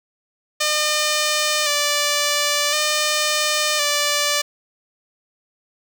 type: tone with vibrato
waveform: 5% pulse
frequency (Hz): 595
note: D5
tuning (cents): +22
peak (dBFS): -6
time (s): 0.6-4.42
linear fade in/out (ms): 10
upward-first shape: square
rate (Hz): 0.47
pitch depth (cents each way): 29
effects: none